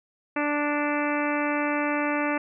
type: harmonic tone with a mistuned harmonic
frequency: 293.7 Hz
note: D4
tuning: in tune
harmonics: 1 / 2 / 3 / 4 / 5 / 6 / 7 / 8 / 9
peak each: -27 / -30 / -32 / -33 / -34 / -35 / -35 / -36 / -37 dBFS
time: 0.36-2.38 s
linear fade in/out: 5 ms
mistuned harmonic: 8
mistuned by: -17 cents
effects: none